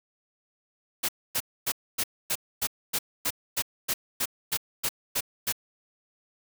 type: noise bursts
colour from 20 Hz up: white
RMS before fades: -27 dBFS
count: 15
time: 1.03-5.525 s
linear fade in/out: 10 ms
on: 57 ms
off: 260 ms
effects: none